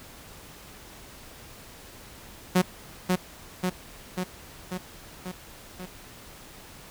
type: tone with echo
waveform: sawtooth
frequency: 182.8 Hz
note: F#3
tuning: 21 cents flat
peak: -14 dBFS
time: 2.55-2.62 s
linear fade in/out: 10 ms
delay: 540 ms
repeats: 6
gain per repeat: -3 dB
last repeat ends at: 5.86 s
effects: pink hiss -47 dBFS RMS until 6.9 s